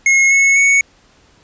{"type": "tone with pitch steps", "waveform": "square", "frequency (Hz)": [2165, 2193, 2221], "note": ["C#7", "C#7", "C#7"], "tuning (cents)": [-41, -19, 3], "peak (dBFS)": -9, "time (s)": [0.06, 0.81], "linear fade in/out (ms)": 2, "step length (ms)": 250, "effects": ["pink hiss -51 dBFS RMS until 1.43 s", "resampled to 16000 Hz"]}